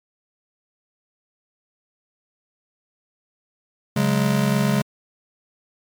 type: chord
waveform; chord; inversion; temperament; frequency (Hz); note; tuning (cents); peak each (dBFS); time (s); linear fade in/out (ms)
square; C# suspended fourth; none; just; 138.59 / 184.79 / 207.9; C#3 / F#3 / G#3; 0 / -2 / +2; -22 / -25 / -21; 3.96-4.82; 5
effects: MP3 96 kbps